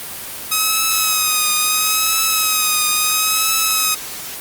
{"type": "tone with vibrato", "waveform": "5% pulse", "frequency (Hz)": 1267, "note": "D#6", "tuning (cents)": 31, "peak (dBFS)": -3, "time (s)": [0.51, 3.95], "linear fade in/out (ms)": 10, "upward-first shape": "triangle", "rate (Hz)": 0.74, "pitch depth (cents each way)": 51, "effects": ["white hiss -29 dBFS RMS until 4.4 s", "Opus 32 kbps"]}